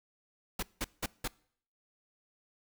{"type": "noise bursts", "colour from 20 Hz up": "pink", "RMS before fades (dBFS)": -34, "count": 4, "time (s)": [0.59, 1.278], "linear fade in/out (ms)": 5, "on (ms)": 37, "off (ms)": 180, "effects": ["noise-tail reverb RT60 0.6 s tail -24 dB re dry"]}